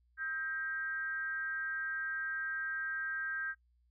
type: tone with frequency modulation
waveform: sine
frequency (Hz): 1585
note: G6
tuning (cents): +19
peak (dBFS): -35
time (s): 0.17-3.55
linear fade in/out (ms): 50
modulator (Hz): 300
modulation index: 0.46
effects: noise-tail reverb RT60 0.1 s tail -21 dB re dry + added 60 Hz sine -68 dBFS peak until 3.9 s